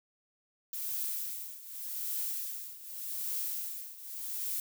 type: noise with tremolo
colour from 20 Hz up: violet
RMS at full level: -34 dBFS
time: 0.73-4.6 s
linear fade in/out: 2 ms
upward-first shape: triangle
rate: 0.85 Hz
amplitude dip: 85%
effects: none